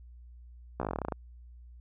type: slowing click train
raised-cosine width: 1 ms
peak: -18 dBFS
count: 14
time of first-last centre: 0.8-1.122 s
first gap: 15 ms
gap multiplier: 1.08
effects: added 60 Hz sine -48 dBFS peak until 1.8 s